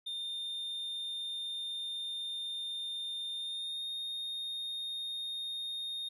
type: tone with pitch glide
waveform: triangle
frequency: 3624 to 3689 Hz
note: A#7 to A#7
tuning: -50 to -19 cents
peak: -35 dBFS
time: 0.06-6.09 s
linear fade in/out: 10 ms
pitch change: +31 cents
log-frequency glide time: 3.34-3.85 s
effects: none